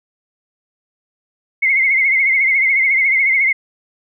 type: tone with vibrato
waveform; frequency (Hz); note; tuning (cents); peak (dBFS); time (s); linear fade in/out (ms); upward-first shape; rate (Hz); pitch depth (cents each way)
sine; 2135; C7; +34; -11; 1.62-3.53; 10; sine; 14; 69
effects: none